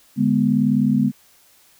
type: chord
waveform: sine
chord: G# diminished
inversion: second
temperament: equal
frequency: 146.83 / 207.7 / 246.9 Hz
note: D3 / G#3 / B3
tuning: 0 / 0 / 0 cents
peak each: -22 / -18 / -18 dBFS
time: 0.16-1.12 s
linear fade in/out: 50 ms
effects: white hiss -54 dBFS RMS until 1.79 s